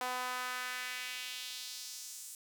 sawtooth tone with high-pass filter sweep, 251.3 Hz, B3, 30 cents sharp, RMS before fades -41 dBFS, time 0.01-2.35 s, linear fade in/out 0 ms, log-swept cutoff 800 to 8300 Hz, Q 1.7, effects none

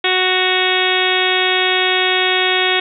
harmonic tone with a mistuned harmonic, 370 Hz, F#4, in tune, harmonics 1 / 2 / 3 / 4 / 5 / 6 / 7 / 8 / 9 / 10, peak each -20 / -22 / -26 / -24 / -21 / -21 / -23 / -26 / -20 / -23 dBFS, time 0.04-2.8 s, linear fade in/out 5 ms, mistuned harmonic 8, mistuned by -36 cents, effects none

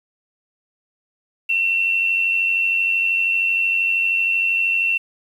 sine tone with amplitude modulation, 2706 Hz, E7, 45 cents sharp, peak -14 dBFS, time 1.49-4.98 s, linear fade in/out 10 ms, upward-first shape sine, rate 92.9 Hz, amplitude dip 45%, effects 8-bit

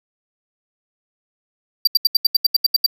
square tone bursts, 4702 Hz, D8, 1 cent sharp, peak -10 dBFS, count 11, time 1.85-2.863 s, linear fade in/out 5 ms, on 23 ms, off 76 ms, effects none

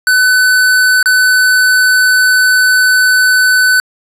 square tone with dropouts, 1506 Hz, F#6, 30 cents sharp, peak -7 dBFS, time 0.07-3.8 s, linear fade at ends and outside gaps 1 ms, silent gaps 1.028-1.058 s, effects resampled to 32000 Hz + 7-bit

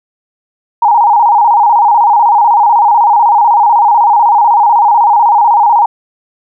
sine tone with vibrato, 880 Hz, A5, in tune, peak -4 dBFS, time 0.82-5.86 s, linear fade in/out 5 ms, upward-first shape square, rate 16 Hz, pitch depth 110 cents each way, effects none

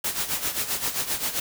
white noise with tremolo, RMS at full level -25 dBFS, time 0.04-1.4 s, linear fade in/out 5 ms, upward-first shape sine, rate 7.6 Hz, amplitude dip 70%, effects none

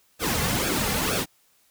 pink noise with flanger, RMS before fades -25 dBFS, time 0.19-1.26 s, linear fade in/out 50 ms, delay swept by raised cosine 0.99 to 3.19 ms, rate 2.1 Hz, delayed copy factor -0.7, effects white hiss -63 dBFS RMS until 1.7 s

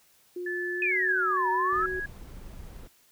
sine tone with pitch glide, 356.5 to 371 Hz, F4 to F#4, +36 to +5 cents, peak -32 dBFS, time 0.36-2 s, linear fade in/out 5 ms, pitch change +69 cents, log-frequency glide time 0.75-0.95 s
sine tone with vibrato, 1700 Hz, G#6, 40 cents sharp, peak -31 dBFS, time 0.46-2.06 s, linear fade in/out 5 ms, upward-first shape square, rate 1.1 Hz, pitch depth 41 cents each way
sine exponential two-way sweep, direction down then up, 2551 to 920 to 1354 Hz, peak -24 dBFS, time 0.82-1.86 s, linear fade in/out 2 ms, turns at 1.5 s
brown noise, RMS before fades -43 dBFS, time 1.72-2.88 s, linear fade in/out 10 ms
effects white hiss -62 dBFS RMS until 3.11 s

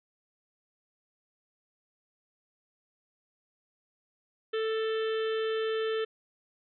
harmonic tone, 441.8 Hz, A4, 7 cents sharp, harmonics 1 / 3 / 4 / 5 / 6 / 7 / 8 / 9, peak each -28 / -40 / -41 / -52 / -47 / -43 / -47 / -57 dBFS, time 4.53-6.05 s, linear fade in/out 10 ms, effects none

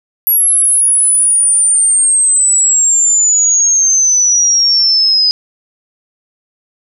sine exponential sweep, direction down, 11460 to 4978 Hz, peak -7 dBFS, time 0.27-5.31 s, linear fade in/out 0 ms, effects none

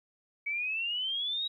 sine exponential sweep, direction up, 2259 to 3850 Hz, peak -30 dBFS, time 0.46-1.48 s, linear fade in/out 10 ms, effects 12-bit

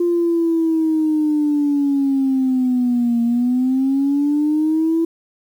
sine linear two-way sweep, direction down then up, 349.2 to 233.1 to 332.5 Hz, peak -13 dBFS, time 0-5.05 s, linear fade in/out 5 ms, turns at 3.22 s, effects tanh soft clip ceiling -10 dBFS + 8-bit

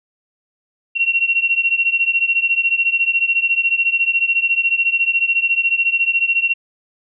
sine beating tone pair, 2731 / 2745 Hz, F7 / F7, -39 / -31 cents, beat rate 14 Hz, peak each -16 / -18 dBFS, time 0.95-6.54 s, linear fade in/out 20 ms, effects none

